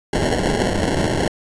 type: noise with sample-and-hold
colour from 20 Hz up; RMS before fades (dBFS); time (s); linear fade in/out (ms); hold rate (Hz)
violet; -19; 0.13-1.28; 2; 1225
effects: resampled to 22050 Hz